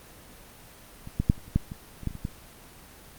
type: clicks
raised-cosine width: 5 ms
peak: -26 / -12 / -6 / -30 / -30 / -9 / -23 / -27 / -15 / -30 / -25 / -17 dBFS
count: 12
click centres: 1.074 / 1.2 / 1.299 / 1.379 / 1.48 / 1.56 / 1.719 / 2.033 / 2.073 / 2.108 / 2.153 / 2.251 s
effects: pink hiss -49 dBFS RMS until 3.18 s + Opus 24 kbps